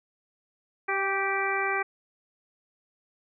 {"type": "harmonic tone with a mistuned harmonic", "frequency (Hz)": 390, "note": "G4", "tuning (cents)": -9, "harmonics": [1, 2, 3, 4, 5, 6], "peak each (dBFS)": [-32, -32, -32, -32, -32, -32], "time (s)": [0.88, 1.83], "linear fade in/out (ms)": 10, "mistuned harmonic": 2, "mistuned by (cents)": 19, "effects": []}